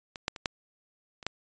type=clicks; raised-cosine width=0.2 ms; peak=-22 / -11 / -23 / -10 / -28 / -12 dBFS; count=6; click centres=0.158 / 0.281 / 0.362 / 0.458 / 1.228 / 1.266 s; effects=resampled to 16000 Hz